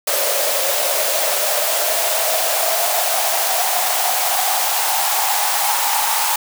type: noise with high-pass filter sweep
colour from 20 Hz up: white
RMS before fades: -18 dBFS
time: 0.07-6.36 s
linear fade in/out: 5 ms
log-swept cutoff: 550 to 870 Hz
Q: 7.6
effects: none